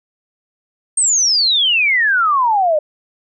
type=exponential sweep; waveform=sine; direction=down; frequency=8660 to 587.3 Hz; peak=-11 dBFS; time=0.97-2.79 s; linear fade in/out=5 ms; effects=none